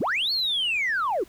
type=linear two-way sweep; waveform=sine; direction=up then down; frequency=90.9 to 4435 to 306.5 Hz; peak=-21 dBFS; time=0-1.24 s; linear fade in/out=10 ms; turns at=0.32 s; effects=tanh soft clip ceiling -19 dBFS + pink hiss -54 dBFS RMS until 1.28 s